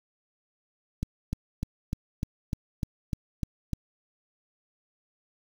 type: click train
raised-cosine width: 5 ms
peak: -16 dBFS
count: 10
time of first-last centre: 1.03-3.733 s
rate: 3.33 Hz
effects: 7-bit